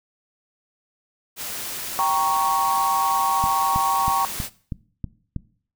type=noise; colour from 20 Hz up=white; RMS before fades=-31 dBFS; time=1.36-4.5 s; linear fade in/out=50 ms
type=chord; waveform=sine; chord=G diminished; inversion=none; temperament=equal; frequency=784 / 932.3 / 1108.7 Hz; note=G5 / Bb5 / Db6; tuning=0 / 0 / 0 cents; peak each=-24 / -23 / -21 dBFS; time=1.99-4.25 s; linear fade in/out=0 ms
type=click train; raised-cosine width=5 ms; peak=-15 dBFS; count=7; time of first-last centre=3.44-5.363 s; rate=3.12 Hz
effects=noise-tail reverb RT60 0.5 s tail -19 dB re dry